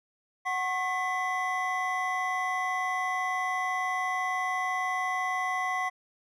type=tone cluster; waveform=triangle; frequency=742 / 1088 / 2002 Hz; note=F#5 / C#6 / B6; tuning=+5 / -33 / +23 cents; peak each=-30 dBFS; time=0.45-5.9 s; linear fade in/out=20 ms; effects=none